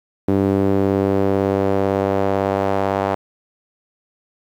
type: tone with band-pass filter sweep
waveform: sawtooth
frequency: 98 Hz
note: G2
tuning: in tune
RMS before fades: -18 dBFS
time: 0.28-3.15 s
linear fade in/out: 5 ms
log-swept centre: 330 to 740 Hz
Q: 1.6
effects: 8-bit